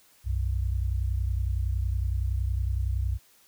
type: tone pair together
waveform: sine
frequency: 61.8 / 92.6 Hz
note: B1 / F#2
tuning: +2 / +2 cents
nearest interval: perfect fifth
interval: 700 cents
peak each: -26 / -29 dBFS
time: 0.24-3.19 s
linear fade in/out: 50 ms
effects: white hiss -60 dBFS RMS until 3.47 s